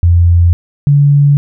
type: tone pair in turn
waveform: sine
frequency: 86.2 / 143.22 Hz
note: F2 / D3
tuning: -22 / -43 cents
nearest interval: major sixth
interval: 879 cents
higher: second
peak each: -4 dBFS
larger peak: neither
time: 0.03-0.53 / 0.87-1.37 s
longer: neither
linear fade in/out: 0 ms
effects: none